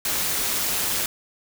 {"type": "noise with amplitude modulation", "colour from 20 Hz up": "white", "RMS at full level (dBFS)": -22, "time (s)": [0.05, 1.06], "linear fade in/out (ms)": 2, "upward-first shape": "sine", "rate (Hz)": 209, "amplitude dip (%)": 55, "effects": []}